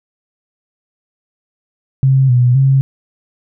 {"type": "tone with pitch steps", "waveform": "sine", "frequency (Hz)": [133.6, 123.5, 135], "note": ["C3", "B2", "C#3"], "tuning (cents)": [36, 0, -45], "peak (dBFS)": -7, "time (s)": [2.03, 2.81], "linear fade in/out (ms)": 0, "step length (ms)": 260, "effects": []}